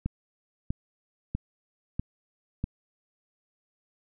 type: click train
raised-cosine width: 5 ms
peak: -16 dBFS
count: 5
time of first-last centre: 0.06-2.641 s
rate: 1.55 Hz
effects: none